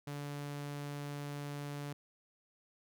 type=tone; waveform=sawtooth; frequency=144.3 Hz; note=D3; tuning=30 cents flat; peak=-36 dBFS; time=0.07-1.93 s; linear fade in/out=5 ms; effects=none